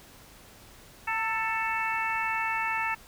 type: harmonic tone with a mistuned harmonic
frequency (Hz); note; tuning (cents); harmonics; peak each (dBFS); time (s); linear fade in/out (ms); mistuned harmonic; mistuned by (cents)
441.8; A4; +7; 2 / 3 / 4 / 5 / 6; -31 / -34 / -33 / -34 / -34; 1.07-2.95; 10; 2; +34
effects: pink hiss -52 dBFS RMS until 3.07 s